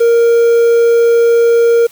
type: tone with quantisation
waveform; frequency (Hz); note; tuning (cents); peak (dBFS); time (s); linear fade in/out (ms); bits
triangle; 467; A#4; +3; -4; 0-1.87; 10; 5
effects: white hiss -42 dBFS RMS until 1.91 s